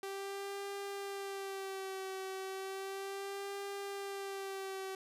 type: tone with vibrato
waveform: sawtooth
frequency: 390 Hz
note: G4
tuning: 9 cents flat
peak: -36 dBFS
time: 0.03-4.95 s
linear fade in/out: 2 ms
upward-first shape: sine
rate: 0.34 Hz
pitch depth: 39 cents each way
effects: resampled to 32000 Hz